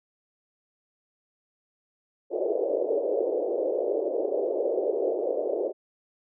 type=band-pass noise; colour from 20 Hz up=white; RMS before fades=-27 dBFS; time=2.3-5.73 s; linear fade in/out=50 ms; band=360 to 580 Hz; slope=48 dB/octave; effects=none